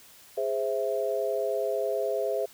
sine chord, Ab augmented, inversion none, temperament equal with one note detuned, 413.9 / 523.3 / 659.3 Hz, Ab4 / C5 / E5, -6 / 0 / 0 cents, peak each -30 dBFS, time 0.37-2.46 s, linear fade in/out 10 ms, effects white hiss -53 dBFS RMS until 2.53 s

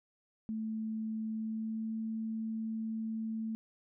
sine tone with pitch glide, 219.8 to 222 Hz, A3 to A3, -2 to +16 cents, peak -34 dBFS, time 0.49-3.55 s, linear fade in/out 0 ms, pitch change +18 cents, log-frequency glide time 1.31-1.96 s, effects none

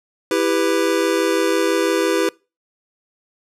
square chord, E minor, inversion none, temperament just, 329.6 / 395.6 / 494.4 Hz, E4 / G4 / B4, 0 / +16 / +2 cents, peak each -21 dBFS, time 0.31-2.29 s, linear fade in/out 2 ms, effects noise-tail reverb RT60 0.3 s tail -25 dB re dry + low-pass 12000 Hz 12 dB/octave

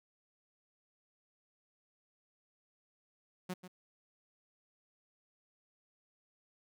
sawtooth tone with echo, 182.5 Hz, F#3, 24 cents flat, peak -33 dBFS, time 3.49-3.54 s, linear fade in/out 10 ms, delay 140 ms, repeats 1, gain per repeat -11 dB, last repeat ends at 3.68 s, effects none

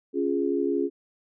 sine chord, Db major, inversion none, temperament equal, 277.2 / 349.2 / 415.3 Hz, Db4 / F4 / Ab4, 0 / 0 / 0 cents, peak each -27 dBFS, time 0.13-0.9 s, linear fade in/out 50 ms, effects none

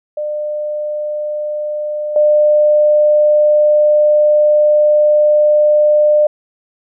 sine tone with level steps, 600 Hz, D5, 37 cents sharp, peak -17 / -7 dBFS, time 0.17-6.27 s, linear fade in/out 5 ms, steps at 2.16 s, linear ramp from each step 2 ms, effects none

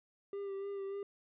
triangle tone with vibrato, 395.9 Hz, G4, 17 cents sharp, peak -36 dBFS, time 0.33-1.03 s, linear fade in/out 2 ms, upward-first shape sine, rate 3.4 Hz, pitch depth 25 cents each way, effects resampled to 8000 Hz

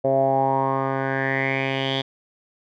10% pulse tone with low-pass filter sweep, 134.6 Hz, C3, 49 cents sharp, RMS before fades -22 dBFS, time 0.04-2.02 s, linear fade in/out 10 ms, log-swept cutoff 590 to 3500 Hz, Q 6.1, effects none

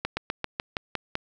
slowing click train, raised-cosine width 0.3 ms, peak -11 dBFS, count 8, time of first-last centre 0.05-1.154 s, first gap 120 ms, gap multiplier 1.09, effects none

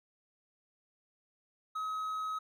triangle tone, 1274 Hz, D#6, 41 cents sharp, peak -32 dBFS, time 1.75-2.39 s, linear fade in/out 10 ms, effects none

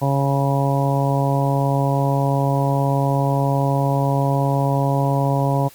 harmonic tone, 138.59 Hz, C#3, in tune, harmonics 1 / 2 / 3 / 4 / 5 / 6 / 7, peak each -18 / -25 / -29 / -25 / -26 / -29 / -26 dBFS, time 0.01-5.69 s, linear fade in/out 20 ms, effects white hiss -46 dBFS RMS until 5.74 s + Opus 48 kbps

